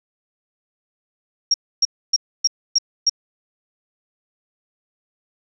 sine tone bursts, 5588 Hz, F8, in tune, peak -12 dBFS, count 6, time 1.51-3.096 s, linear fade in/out 5 ms, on 31 ms, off 280 ms, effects none

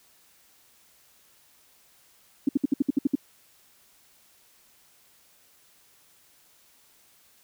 sine tone bursts, 277.2 Hz, C#4, in tune, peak -17 dBFS, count 9, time 2.47-3.154 s, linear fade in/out 5 ms, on 20 ms, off 63 ms, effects white hiss -60 dBFS RMS until 7.43 s

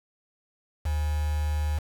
sine tone with quantisation, 75 Hz, D2, 37 cents sharp, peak -24 dBFS, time 0.85-1.79 s, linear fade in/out 10 ms, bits 6, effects none

